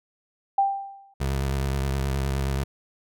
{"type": "tone with exponential decay", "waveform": "sine", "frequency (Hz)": 789, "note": "G5", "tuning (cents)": 11, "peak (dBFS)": -15, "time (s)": [0.58, 1.14], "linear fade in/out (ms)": 5, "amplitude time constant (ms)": 120}
{"type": "tone with vibrato", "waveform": "25% pulse", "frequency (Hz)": 67.8, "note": "C#2", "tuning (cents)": -38, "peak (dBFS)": -20, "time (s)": [1.2, 2.64], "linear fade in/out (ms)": 10, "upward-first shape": "triangle", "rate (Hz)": 9.5, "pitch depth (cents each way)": 56}
{"effects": []}